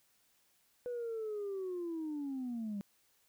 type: linear sweep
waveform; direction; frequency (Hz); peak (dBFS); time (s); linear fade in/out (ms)
sine; down; 494.5 to 196; -35; 0.86-2.81; 0
effects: tanh soft clip ceiling -34 dBFS + white hiss -72 dBFS RMS until 3.28 s